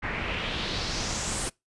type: noise with low-pass filter sweep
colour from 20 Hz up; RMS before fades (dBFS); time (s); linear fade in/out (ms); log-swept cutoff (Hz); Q
pink; -31; 0.02-1.5; 20; 1900 to 9600; 3
effects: noise-tail reverb RT60 0.2 s tail -24 dB re dry + resampled to 24000 Hz